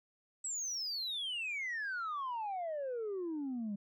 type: exponential sweep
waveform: sine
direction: down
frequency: 7940 to 196 Hz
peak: -34 dBFS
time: 0.44-3.76 s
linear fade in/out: 10 ms
effects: tanh soft clip ceiling -34 dBFS